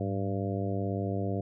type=harmonic tone with a mistuned harmonic; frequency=98 Hz; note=G2; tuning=in tune; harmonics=1 / 2 / 3 / 4 / 5 / 6 / 7; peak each=-32 / -35 / -37 / -38 / -39 / -40 / -40 dBFS; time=0-1.41 s; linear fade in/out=5 ms; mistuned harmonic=1; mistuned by=+91 cents; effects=none